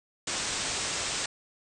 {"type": "low-pass noise", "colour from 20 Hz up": "white", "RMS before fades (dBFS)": -32, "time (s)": [0.27, 1.26], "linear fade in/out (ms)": 5, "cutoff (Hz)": 8600, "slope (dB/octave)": 96, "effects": []}